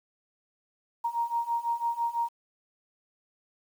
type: beating tone pair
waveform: sine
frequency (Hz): 932.3 / 938.3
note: A#5 / A#5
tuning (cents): 0 / +11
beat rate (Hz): 6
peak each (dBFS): -31 / -29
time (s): 1.04-2.29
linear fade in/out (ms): 10
effects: 9-bit